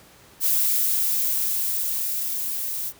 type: noise with level ramp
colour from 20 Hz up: violet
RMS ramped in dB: -20 to -29 dBFS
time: 0.4-2.93 s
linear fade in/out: 50 ms
effects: pink hiss -51 dBFS RMS until 2.99 s + high-pass 60 Hz 12 dB/octave